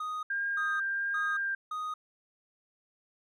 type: tone bursts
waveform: triangle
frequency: 1244.5 Hz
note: D#6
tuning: in tune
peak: -31 dBFS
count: 4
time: 0-1.94 s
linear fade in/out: 5 ms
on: 230 ms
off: 340 ms
type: tone with vibrato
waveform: sine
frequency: 1600 Hz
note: G6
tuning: 35 cents sharp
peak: -29 dBFS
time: 0.3-1.55 s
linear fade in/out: 5 ms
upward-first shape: triangle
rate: 1.4 Hz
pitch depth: 18 cents each way
effects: none